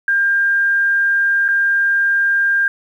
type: tone with dropouts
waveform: sine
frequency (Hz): 1600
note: G6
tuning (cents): +35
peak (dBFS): -12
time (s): 0.08-2.68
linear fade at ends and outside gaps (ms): 2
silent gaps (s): 1.481-1.486
effects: 8-bit